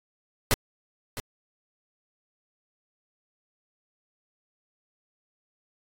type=noise with echo; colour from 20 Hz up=pink; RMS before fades=-21 dBFS; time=0.51-0.54 s; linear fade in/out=0 ms; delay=660 ms; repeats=1; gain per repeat=-13 dB; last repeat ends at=1.2 s; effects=AAC 64 kbps